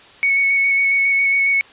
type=tone with vibrato; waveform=sine; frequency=2217 Hz; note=C#7; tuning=in tune; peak=-13 dBFS; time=0.23-1.61 s; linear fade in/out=0 ms; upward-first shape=square; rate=7.3 Hz; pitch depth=11 cents each way; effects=white hiss -44 dBFS RMS until 1.72 s + resampled to 8000 Hz